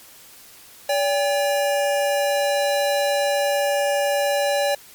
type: tone pair together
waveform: square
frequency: 572 / 800.7 Hz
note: D5 / G5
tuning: -46 / +37 cents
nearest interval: tritone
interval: 583 cents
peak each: -20 / -25 dBFS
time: 0.89-4.75 s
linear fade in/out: 5 ms
effects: white hiss -46 dBFS RMS until 4.94 s + MP3 96 kbps